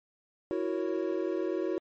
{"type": "chord", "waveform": "triangle", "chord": "F# dominant seventh", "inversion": "third", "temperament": "equal", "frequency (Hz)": [329.6, 370, 466.2, 554.4], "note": ["E4", "F#4", "A#4", "C#5"], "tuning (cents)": [0, 0, 0, 0], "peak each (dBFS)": [-31, -30, -36, -35], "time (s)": [0.51, 1.78], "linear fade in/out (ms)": 0, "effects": ["MP3 32 kbps"]}